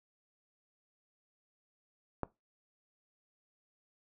click, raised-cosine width 1 ms, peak -19 dBFS, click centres 2.233 s, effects noise-tail reverb RT60 0.2 s tail -20 dB re dry

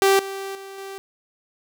sawtooth tone with level steps, 390.1 Hz, G4, 8 cents flat, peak -10 / -25 / -32 / -29 dBFS, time 0.02-0.98 s, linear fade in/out 0 ms, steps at 0.19 / 0.55 / 0.78 s, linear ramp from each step 2 ms, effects none

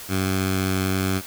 10% pulse tone with notch filter, 94.8 Hz, F#2, 43 cents sharp, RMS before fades -23 dBFS, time 0.08-1.22 s, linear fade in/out 50 ms, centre 530 Hz, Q 1.4, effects white hiss -38 dBFS RMS until 1.26 s

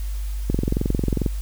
click train, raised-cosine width 3 ms, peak -8 dBFS, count 18, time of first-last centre 0.5-1.262 s, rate 22.3 Hz, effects added 50 Hz sine -24 dBFS peak until 1.41 s + white hiss -45 dBFS RMS until 1.41 s

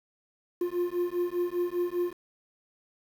triangle beating tone pair, 350 / 355 Hz, F4 / F4, +4 / +28 cents, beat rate 5 Hz, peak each -28 dBFS, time 0.61-2.13 s, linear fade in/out 5 ms, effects 8-bit

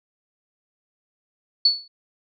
sine tone with exponential decay, 4435 Hz, C#8, in tune, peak -10 dBFS, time 1.65-1.88 s, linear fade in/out 5 ms, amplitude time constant 48 ms, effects none

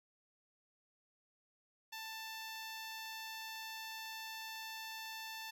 10% pulse tone, 886 Hz, A5, 12 cents sharp, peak -36 dBFS, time 1.92-5.51 s, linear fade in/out 10 ms, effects none

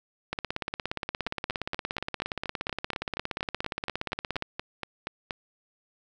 two click trains, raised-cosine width 0.3 ms, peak -14 / -16 dBFS, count 71 / 18, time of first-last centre 0.33-4.424 / 1.27-5.308 s, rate 17.1 / 4.21 Hz, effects none

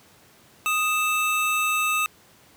square tone pair together, 1244.5 / 2637 Hz, D#6 / E7, 0 / 0 cents, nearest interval octave + minor second, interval 1300 cents, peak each -25 / -24 dBFS, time 0.66-2.06 s, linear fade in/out 0 ms, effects pink hiss -54 dBFS RMS until 2.56 s + high-pass 100 Hz 12 dB/octave

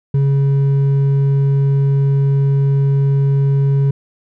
sine tone with hard clipping, 138.59 Hz, C#3, in tune, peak -12 dBFS, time 0.14-3.91 s, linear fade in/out 5 ms, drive 4 dB, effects none

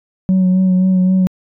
sine tone with vibrato, 185.7 Hz, F#3, 7 cents sharp, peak -7 dBFS, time 0.29-1.27 s, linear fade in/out 0 ms, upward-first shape sine, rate 3.8 Hz, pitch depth 23 cents each way, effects tanh soft clip ceiling -8 dBFS

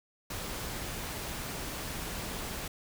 pink noise, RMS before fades -38 dBFS, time 0.3-2.68 s, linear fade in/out 5 ms, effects none

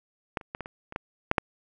clicks, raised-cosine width 0.5 ms, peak -13 / -29 / -18 / -20 / -24 / -25 / -15 / -6 / -6 dBFS, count 9, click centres 0.372 / 0.412 / 0.549 / 0.607 / 0.659 / 0.924 / 0.961 / 1.314 / 1.382 s, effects none

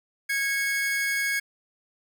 45% pulse tone pair together, 1645.5 / 2198 Hz, G#6 / C#7, -16 / -15 cents, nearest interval perfect fourth, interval 501 cents, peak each -27 dBFS, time 0.29-1.4 s, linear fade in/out 10 ms, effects none

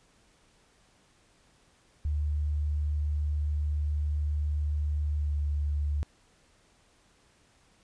sine tone with pitch glide, 74.4 to 73.29 Hz, D2 to D2, +23 to -3 cents, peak -26 dBFS, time 2.05-6.03 s, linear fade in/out 0 ms, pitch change -26 cents, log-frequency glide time 5.16-5.34 s, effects pink hiss -64 dBFS RMS until 7.83 s + resampled to 22050 Hz

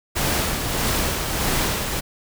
pink noise with tremolo, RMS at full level -21 dBFS, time 0.15-2.01 s, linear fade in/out 20 ms, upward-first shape sine, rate 1.6 Hz, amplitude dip 40%, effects none

